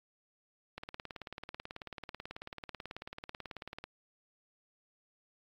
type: click train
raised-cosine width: 0.3 ms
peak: -26 dBFS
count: 57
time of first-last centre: 0.78-3.84 s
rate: 18.3 Hz
effects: AAC 64 kbps